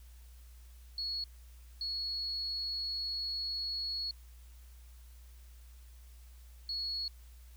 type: tone bursts at uneven times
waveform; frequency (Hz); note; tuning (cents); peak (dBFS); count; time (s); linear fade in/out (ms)
sine; 4353; C#8; -32; -34; 3; 0.98-1.24 / 1.81-4.11 / 6.69-7.08; 2
effects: added 60 Hz sine -51 dBFS peak until 7.56 s + white hiss -65 dBFS RMS until 7.56 s